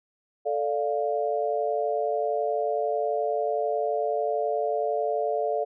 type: chord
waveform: sine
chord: D minor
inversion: second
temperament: equal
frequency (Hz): 440 / 587.3 / 698.5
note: A4 / D5 / F5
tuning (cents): 0 / 0 / 0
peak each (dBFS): -28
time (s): 0.45-5.65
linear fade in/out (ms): 20
effects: none